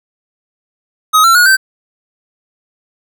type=tone with pitch steps; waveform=square; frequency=1260 / 1350.4 / 1447.4 / 1551.2 Hz; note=D#6 / E6 / F#6 / G6; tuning=+21 / +41 / -39 / -19 cents; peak=-6 dBFS; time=1.13-1.57 s; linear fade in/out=20 ms; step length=110 ms; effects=none